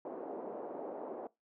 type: band-pass noise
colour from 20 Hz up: white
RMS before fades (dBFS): -43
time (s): 0.05-1.27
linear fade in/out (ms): 2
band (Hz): 280 to 690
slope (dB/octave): 24
effects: noise-tail reverb RT60 0.2 s tail -22 dB re dry